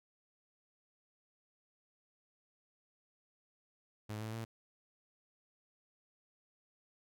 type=tone with pitch steps; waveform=sawtooth; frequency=106.9 / 110.1 / 113.39 Hz; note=A2 / A2 / A#2; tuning=-49 / +2 / -47 cents; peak=-36 dBFS; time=4.09-4.45 s; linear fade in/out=10 ms; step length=120 ms; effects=none